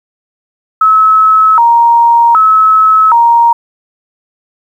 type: tone with vibrato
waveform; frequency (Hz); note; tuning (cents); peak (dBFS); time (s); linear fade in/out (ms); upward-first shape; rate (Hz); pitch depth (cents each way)
sine; 1100; C#6; -14; -3; 0.81-3.53; 5; square; 0.65; 280
effects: 7-bit